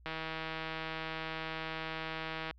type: click train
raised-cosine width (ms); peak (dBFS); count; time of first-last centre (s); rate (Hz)
0.3; -22; 393; 0.06-2.51; 160
effects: added 60 Hz sine -56 dBFS peak until 2.58 s + low-pass 4000 Hz 12 dB/octave